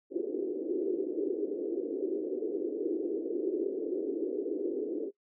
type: band-pass noise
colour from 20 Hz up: pink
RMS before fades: -33 dBFS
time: 0.1-5.11 s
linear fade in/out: 50 ms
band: 320 to 430 Hz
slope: 48 dB/octave
effects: noise-tail reverb RT60 0.1 s tail -19 dB re dry